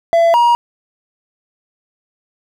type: tone pair in turn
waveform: triangle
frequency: 672 / 950.4 Hz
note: E5 / A#5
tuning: +33 / +33 cents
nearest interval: tritone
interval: 600 cents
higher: second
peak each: -6 dBFS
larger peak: neither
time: 0.13-0.34 / 0.34-0.55 s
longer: neither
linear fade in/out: 0 ms
effects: none